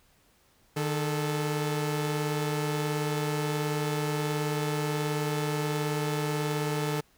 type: tone pair together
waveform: sawtooth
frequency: 151.5 / 435.9 Hz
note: D#3 / A4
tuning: -46 / -16 cents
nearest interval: octave + tritone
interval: 1830 cents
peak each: -25 / -28 dBFS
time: 0.76-7.01 s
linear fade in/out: 10 ms
effects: pink hiss -64 dBFS RMS until 7.17 s